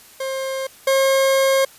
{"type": "tone pair in turn", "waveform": "40% pulse", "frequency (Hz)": [532, 537.9], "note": ["C5", "C5"], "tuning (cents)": [29, 48], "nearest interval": "unison", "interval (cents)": 19, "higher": "second", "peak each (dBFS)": [-22, -13], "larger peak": "second", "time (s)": [[0.2, 0.67], [0.87, 1.65]], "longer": "second", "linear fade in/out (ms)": 5, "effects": ["white hiss -46 dBFS RMS until 1.78 s", "resampled to 32000 Hz"]}